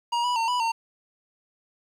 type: tone with pitch steps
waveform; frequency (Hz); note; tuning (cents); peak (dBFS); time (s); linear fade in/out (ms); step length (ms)
square; 948 / 981 / 910 / 986 / 912; A#5 / B5 / A#5 / B5 / A#5; +29 / -12 / -42 / -3 / -38; -23; 0.12-0.72; 10; 120
effects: low-pass 6000 Hz 12 dB/octave + 9-bit